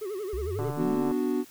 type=tone with vibrato; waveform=triangle; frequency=398.9 Hz; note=G4; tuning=30 cents sharp; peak=-29 dBFS; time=0.01-0.71 s; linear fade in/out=10 ms; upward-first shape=sine; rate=11 Hz; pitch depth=160 cents each way
type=exponential sweep; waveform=sine; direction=up; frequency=58.8 to 296.6 Hz; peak=-31 dBFS; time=0.33-1.08 s; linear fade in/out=5 ms
type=click train; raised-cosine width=1 ms; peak=-22 dBFS; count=78; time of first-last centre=0.59-1.114 s; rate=147 Hz
type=chord; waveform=triangle; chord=B minor; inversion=none; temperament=equal; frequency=246.9 / 293.7 / 370 Hz; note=B3 / D4 / F#4; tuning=0 / 0 / 0 cents; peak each=-27 dBFS; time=0.76-1.45 s; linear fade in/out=50 ms
effects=white hiss -52 dBFS RMS until 1.5 s